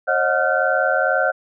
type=tone cluster; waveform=sine; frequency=540 / 622 / 726 / 1394 / 1523 Hz; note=C#5 / D#5 / F#5 / F6 / F#6; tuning=-45 / -1 / -33 / -4 / +50 cents; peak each=-22 dBFS; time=0.07-1.32 s; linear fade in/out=20 ms; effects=none